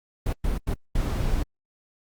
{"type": "noise bursts at uneven times", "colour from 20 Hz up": "brown", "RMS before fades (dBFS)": -24, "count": 4, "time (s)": [[0.26, 0.33], [0.44, 0.58], [0.67, 0.74], [0.95, 1.43]], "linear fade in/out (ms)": 5, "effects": ["Opus 32 kbps"]}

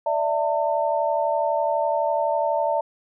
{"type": "chord", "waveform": "sine", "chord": "D suspended second", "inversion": "none", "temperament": "equal with one note detuned", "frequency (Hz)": [587.3, 659.3, 902.1], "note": ["D5", "E5", "A5"], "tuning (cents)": [0, 0, 43], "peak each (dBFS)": -24, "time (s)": [0.06, 2.81], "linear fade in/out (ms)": 5, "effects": []}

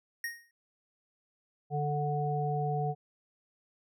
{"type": "tone with exponential decay", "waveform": "square", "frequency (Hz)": 1864.7, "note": "A#6", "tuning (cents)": 0, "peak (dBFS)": -31, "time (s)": [0.24, 0.51], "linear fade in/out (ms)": 2, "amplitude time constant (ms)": 57}
{"type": "harmonic tone", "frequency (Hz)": 147.2, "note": "D3", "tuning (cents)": 4, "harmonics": [1, 3, 5], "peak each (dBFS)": [-31, -36, -33], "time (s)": [1.7, 2.95], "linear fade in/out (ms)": 50}
{"effects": []}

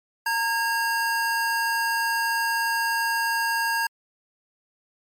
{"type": "tone pair together", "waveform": "square", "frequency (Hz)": [915.9, 1632], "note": ["A#5", "G#6"], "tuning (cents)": [-31, -31], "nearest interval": "minor seventh", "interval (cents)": 1000, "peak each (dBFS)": [-26, -25], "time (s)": [0.26, 3.87], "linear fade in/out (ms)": 5, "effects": ["MP3 96 kbps"]}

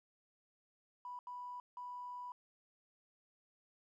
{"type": "tone bursts at uneven times", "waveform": "triangle", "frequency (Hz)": 985, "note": "B5", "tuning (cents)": -5, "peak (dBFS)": -40, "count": 3, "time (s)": [[1.05, 1.19], [1.27, 1.6], [1.77, 2.32]], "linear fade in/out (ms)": 2, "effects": ["tanh soft clip ceiling -42 dBFS"]}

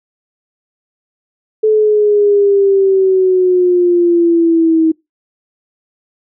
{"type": "exponential sweep", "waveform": "sine", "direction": "down", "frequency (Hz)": [434.9, 319], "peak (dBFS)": -7, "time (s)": [1.63, 4.92], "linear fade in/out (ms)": 10, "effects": ["noise-tail reverb RT60 0.2 s tail -25 dB re dry"]}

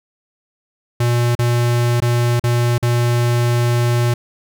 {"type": "tone with dropouts", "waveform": "square", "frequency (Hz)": 120, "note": "B2", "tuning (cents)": -49, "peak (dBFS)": -14, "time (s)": [1, 4.14], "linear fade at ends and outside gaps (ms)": 5, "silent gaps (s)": [[1.352, 1.39], [2.003, 2.02], [2.397, 2.438], [2.781, 2.826]], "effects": []}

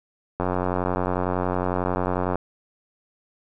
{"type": "click train", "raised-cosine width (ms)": 1, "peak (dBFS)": -10, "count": 179, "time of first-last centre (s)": [0.4, 2.356], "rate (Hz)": 91, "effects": []}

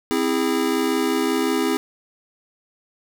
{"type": "chord", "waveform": "square", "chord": "C augmented", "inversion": "none", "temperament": "just", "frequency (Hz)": [261.6, 327, 408.8], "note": ["C4", "E4", "G#4"], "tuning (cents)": [0, -14, -27], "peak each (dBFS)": -24, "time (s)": [0.11, 1.77], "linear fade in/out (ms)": 0, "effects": []}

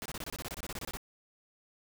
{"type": "noise bursts", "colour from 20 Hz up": "pink", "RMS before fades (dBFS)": -40, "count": 16, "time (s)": [0.02, 0.971], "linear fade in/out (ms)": 0, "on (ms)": 36, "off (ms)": 25, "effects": []}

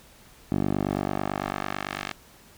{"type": "tone with band-pass filter sweep", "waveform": "10% pulse", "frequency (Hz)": 49, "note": "G1", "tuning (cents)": 0, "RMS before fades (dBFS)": -29, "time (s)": [0.52, 2.13], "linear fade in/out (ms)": 0, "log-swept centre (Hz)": [270, 2600], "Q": 0.83, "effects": ["pink hiss -53 dBFS RMS until 2.57 s"]}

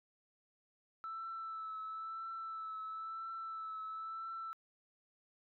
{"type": "tone with vibrato", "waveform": "sine", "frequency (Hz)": 1318.5, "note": "E6", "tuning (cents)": 0, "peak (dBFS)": -40, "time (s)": [1.04, 4.53], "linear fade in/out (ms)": 0, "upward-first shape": "triangle", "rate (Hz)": 0.99, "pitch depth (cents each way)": 29, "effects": ["tanh soft clip ceiling -37 dBFS"]}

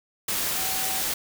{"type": "tone in noise", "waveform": "sine", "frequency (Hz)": 759, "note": "F#5", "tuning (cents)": 44, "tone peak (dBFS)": -36, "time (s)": [0.57, 1.01], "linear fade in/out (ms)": 5, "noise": "white", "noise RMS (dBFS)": -27, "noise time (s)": [0.28, 1.14], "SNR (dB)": -12, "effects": []}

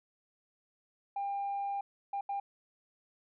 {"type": "tone bursts at uneven times", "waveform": "sine", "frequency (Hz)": 799, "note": "G5", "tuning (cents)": 33, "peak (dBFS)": -31, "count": 3, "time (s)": [[1.16, 1.81], [2.13, 2.21], [2.29, 2.4]], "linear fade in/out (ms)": 5, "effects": ["tanh soft clip ceiling -30 dBFS"]}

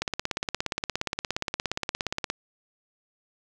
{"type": "click train", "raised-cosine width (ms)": 0.2, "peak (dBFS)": -10, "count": 40, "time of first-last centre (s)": [0.02, 2.301], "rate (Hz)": 17.1, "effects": []}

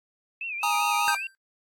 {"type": "tone with vibrato", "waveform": "sine", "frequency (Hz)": 2541, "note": "D#7", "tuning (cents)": 36, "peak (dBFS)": -30, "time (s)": [0.41, 1.27], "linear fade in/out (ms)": 2, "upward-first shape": "sine", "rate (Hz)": 5, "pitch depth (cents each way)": 130}
{"type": "chord", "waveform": "square", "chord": "Ab suspended second", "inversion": "none", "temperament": "just", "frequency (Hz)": [830.6, 934.4, 1245.9], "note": ["Ab5", "Bb5", "Eb6"], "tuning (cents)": [0, 4, 2], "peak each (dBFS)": -28, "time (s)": [0.63, 1.15], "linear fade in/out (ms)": 2}
{"type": "tone with exponential decay", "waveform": "square", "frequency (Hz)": 1568, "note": "G6", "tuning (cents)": 0, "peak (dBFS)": -22, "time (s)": [1.08, 1.35], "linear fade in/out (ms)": 0, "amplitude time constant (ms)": 58}
{"effects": ["AAC 64 kbps"]}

